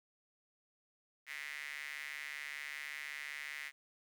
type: tone with high-pass filter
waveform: square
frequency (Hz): 72.6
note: D2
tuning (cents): -19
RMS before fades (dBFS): -45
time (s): 1.26-3.72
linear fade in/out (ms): 50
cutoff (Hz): 2000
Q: 6.1
effects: 11-bit